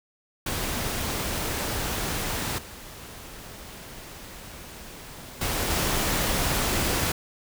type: noise with level steps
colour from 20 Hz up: pink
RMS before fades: -29 / -42 / -27 / -25 dBFS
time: 0.46-7.12 s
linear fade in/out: 5 ms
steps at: 2.58 / 5.41 / 5.7 s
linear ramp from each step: 5 ms
effects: none